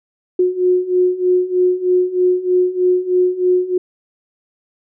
sine beating tone pair, 361.5 / 364.7 Hz, F#4 / F#4, -40 / -25 cents, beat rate 3.2 Hz, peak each -17 / -14 dBFS, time 0.39-3.78 s, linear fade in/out 5 ms, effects none

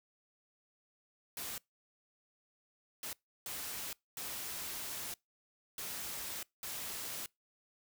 white noise bursts at uneven times, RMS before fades -42 dBFS, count 6, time 1.37-1.58 / 3.03-3.13 / 3.46-3.93 / 4.17-5.14 / 5.78-6.43 / 6.63-7.26 s, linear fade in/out 2 ms, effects noise-tail reverb RT60 0.2 s tail -25 dB re dry

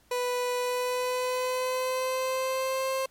30% pulse tone with pitch glide, 493.9 to 529.3 Hz, B4 to C5, 0 to +20 cents, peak -24 dBFS, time 0.11-3.06 s, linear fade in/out 5 ms, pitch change +120 cents, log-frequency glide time 0.58-2.91 s, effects pink hiss -63 dBFS RMS until 3.1 s + MP3 64 kbps

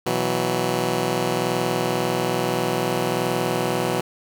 10% pulse chord, B suspended fourth, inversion none, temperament just, 123.47 / 164.63 / 185.21 Hz, B2 / E3 / F#3, 0 / -2 / +2 cents, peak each -18 dBFS, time 0.06-4.01 s, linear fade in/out 5 ms, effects none

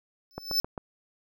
square tone with exponential growth, 5274 Hz, E8, in tune, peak -20 dBFS, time 0.31-0.6 s, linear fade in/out 0 ms, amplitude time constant 63 ms
click train, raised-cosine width 1 ms, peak -20 dBFS, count 4, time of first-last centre 0.38-0.778 s, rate 7.54 Hz
effects none

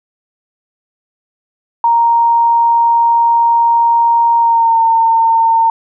sine tone with pitch glide, 932.3 to 909.4 Hz, A#5 to A#5, 0 to -43 cents, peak -7 dBFS, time 1.84-5.7 s, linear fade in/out 2 ms, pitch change -43 cents, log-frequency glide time 4.38-4.8 s, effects none

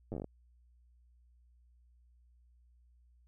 slowing click train, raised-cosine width 2 ms, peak -27 dBFS, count 9, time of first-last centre 0.12-0.244 s, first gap 9 ms, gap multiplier 1.15, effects added 60 Hz sine -62 dBFS peak until 3.27 s

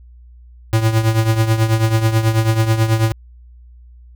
square tone with tremolo, 111.5 Hz, A2, 23 cents sharp, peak -10 dBFS, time 0.73-3.12 s, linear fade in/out 0 ms, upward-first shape triangle, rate 9.2 Hz, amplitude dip 75%, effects added 60 Hz sine -39 dBFS peak until 4.15 s

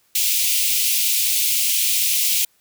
white high-pass noise, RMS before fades -19 dBFS, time 0.15-2.45 s, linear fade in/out 5 ms, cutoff 2300 Hz, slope 48 dB/octave, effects white hiss -61 dBFS RMS until 2.6 s

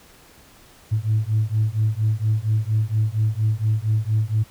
sine beating tone pair, 106.6 / 110.9 Hz, G#2 / A2, +46 / +14 cents, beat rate 4.3 Hz, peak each -20 dBFS, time 0.91-4.44 s, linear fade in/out 20 ms, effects tanh soft clip ceiling -12 dBFS + pink hiss -50 dBFS RMS until 4.5 s

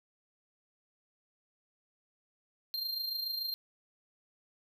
square tone with amplitude modulation, 4185 Hz, C8, in tune, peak -32 dBFS, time 2.74-3.54 s, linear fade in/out 0 ms, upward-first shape sine, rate 26.9 Hz, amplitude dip 55%, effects none

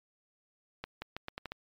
accelerating click train, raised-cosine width 0.3 ms, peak -22 dBFS, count 7, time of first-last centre 0.84-1.52 s, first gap 180 ms, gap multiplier 0.81, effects MP3 96 kbps

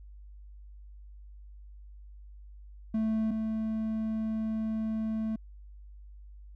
triangle tone pair in turn, 220 / 220 Hz, A3 / A3, 0 / 0 cents, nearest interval unison, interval 0 cents, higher neither, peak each -24 / -27 dBFS, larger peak first, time 2.94-3.31 / 3.31-5.36 s, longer second, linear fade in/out 5 ms, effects added 50 Hz sine -46 dBFS peak until 6.55 s

